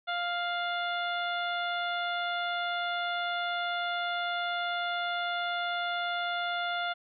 harmonic tone with a mistuned harmonic, 699 Hz, F5, 1 cent sharp, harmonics 1 / 2 / 3 / 4 / 5 / 6, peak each -33 / -33 / -41 / -43 / -38 / -52 dBFS, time 0.07-6.94 s, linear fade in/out 20 ms, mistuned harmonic 4, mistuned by +35 cents, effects none

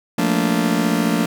40% pulse chord, Bb major seventh, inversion second, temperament just, 174.81 / 218.5 / 233.1 / 291.4 Hz, F3 / A3 / Bb3 / D4, +2 / -12 / 0 / -13 cents, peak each -21 dBFS, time 0.18-1.26 s, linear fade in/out 5 ms, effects none

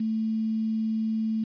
sine tone with quantisation, 220.6 Hz, A3, 5 cents sharp, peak -24 dBFS, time 0-1.44 s, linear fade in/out 5 ms, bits 8, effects resampled to 11025 Hz

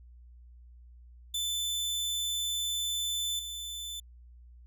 sawtooth tone with level steps, 3520 Hz, A7, in tune, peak -27 / -34 dBFS, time 1.34-4 s, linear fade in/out 5 ms, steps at 3.39 s, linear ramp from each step 2 ms, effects added 60 Hz sine -50 dBFS peak until 4.66 s

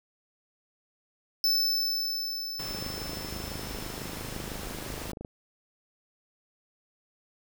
square tone with exponential decay, 5274 Hz, E8, in tune, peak -22 dBFS, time 1.44-5.12 s, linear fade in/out 1 ms, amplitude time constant 800 ms
pink noise, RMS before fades -39 dBFS, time 2.59-5.12 s, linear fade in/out 5 ms
click train, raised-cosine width 2 ms, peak -26 dBFS, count 67, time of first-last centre 2.71-5.248 s, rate 26 Hz
effects none

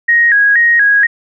sine tone with vibrato, 1760 Hz, A6, in tune, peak -6 dBFS, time 0.08-1.07 s, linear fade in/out 10 ms, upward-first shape square, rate 2.1 Hz, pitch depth 110 cents each way, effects none

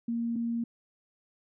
sine tone pair in turn, 233.1 / 233.1 Hz, A#3 / A#3, 0 / 0 cents, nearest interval unison, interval 0 cents, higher neither, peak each -28 dBFS, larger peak neither, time 0.08-0.36 / 0.36-0.64 s, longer neither, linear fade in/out 5 ms, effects none

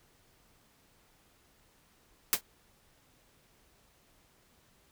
white noise with exponential decay, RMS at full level -21 dBFS, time 2.33-2.41 s, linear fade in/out 0 ms, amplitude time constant 17 ms, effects pink hiss -66 dBFS RMS until 4.91 s

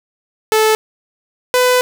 sawtooth tone pair in turn, 435.9 / 500.6 Hz, A4 / B4, -16 / +23 cents, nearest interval major second, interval 239 cents, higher second, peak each -6 dBFS, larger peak neither, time 0.52-0.75 / 1.54-1.81 s, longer second, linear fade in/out 0 ms, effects none

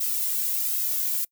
violet noise with flanger, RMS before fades -26 dBFS, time 0-1.25 s, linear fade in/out 10 ms, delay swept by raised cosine 1.7 to 2.35 ms, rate 1.3 Hz, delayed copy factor -0.95, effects noise-tail reverb RT60 0.1 s tail -25 dB re dry

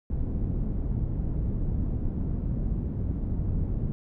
pink low-pass noise, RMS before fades -28 dBFS, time 0.1-3.92 s, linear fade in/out 0 ms, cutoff 200 Hz, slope 12 dB/octave, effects none

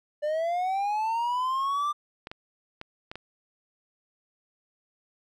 triangle linear sweep, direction up, 587.3 to 1193 Hz, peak -23 dBFS, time 0.22-1.93 s, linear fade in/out 20 ms
clicks, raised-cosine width 0.3 ms, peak -22 dBFS, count 5, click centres 2.271 / 2.315 / 2.814 / 3.115 / 3.156 s
effects none

